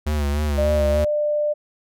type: tone with vibrato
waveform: square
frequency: 73.42 Hz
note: D2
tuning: in tune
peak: -20 dBFS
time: 0.06-1.05 s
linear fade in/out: 10 ms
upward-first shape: sine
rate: 3.4 Hz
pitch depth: 59 cents each way
type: tone with pitch glide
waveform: sine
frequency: 600 to 595.5 Hz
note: D5 to D5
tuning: +37 to +24 cents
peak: -18 dBFS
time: 0.57-1.54 s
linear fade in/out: 20 ms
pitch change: -13 cents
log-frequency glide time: 0.79-1.25 s
effects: none